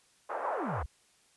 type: band-pass noise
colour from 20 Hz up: pink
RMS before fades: -36 dBFS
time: 0.29-0.83 s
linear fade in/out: 10 ms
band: 550 to 1300 Hz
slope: 24 dB/octave
type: exponential sweep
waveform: sine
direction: down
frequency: 1244.5 to 57 Hz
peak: -34 dBFS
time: 0.44-0.86 s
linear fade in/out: 5 ms
effects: white hiss -66 dBFS RMS until 1.36 s + resampled to 24000 Hz